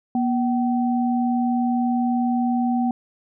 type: tone pair together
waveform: sine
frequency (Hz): 240.6 / 763.9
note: B3 / G5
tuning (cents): -45 / -45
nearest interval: octave + minor sixth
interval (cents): 2000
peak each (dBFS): -19 / -25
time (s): 0.15-2.91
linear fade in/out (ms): 2
effects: none